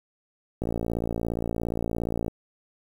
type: click train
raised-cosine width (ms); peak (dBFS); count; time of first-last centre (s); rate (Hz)
2; -15; 96; 0.62-2.281; 57.2
effects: 8-bit